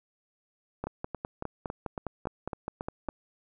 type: two click trains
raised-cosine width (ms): 1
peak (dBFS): -19 / -20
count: 12 / 9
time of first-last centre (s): 0.84-3.089 / 0.87-3.086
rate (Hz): 4.89 / 3.61
effects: none